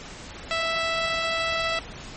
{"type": "tone", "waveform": "10% pulse", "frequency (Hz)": 659.3, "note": "E5", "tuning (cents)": 0, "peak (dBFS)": -15, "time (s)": [0.51, 1.79], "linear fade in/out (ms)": 0, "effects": ["pink hiss -40 dBFS RMS until 2.16 s", "MP3 32 kbps"]}